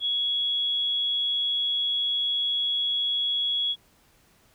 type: tone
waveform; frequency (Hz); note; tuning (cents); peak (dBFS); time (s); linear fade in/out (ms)
sine; 3347; G#7; +13; -23; 0-3.76; 50
effects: pink hiss -61 dBFS RMS until 4.54 s